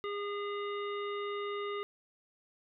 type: harmonic tone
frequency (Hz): 407.9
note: G#4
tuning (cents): -31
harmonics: 1 / 3 / 5 / 7 / 9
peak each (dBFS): -36 / -40 / -46 / -50 / -51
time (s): 0.04-1.83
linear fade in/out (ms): 0
effects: none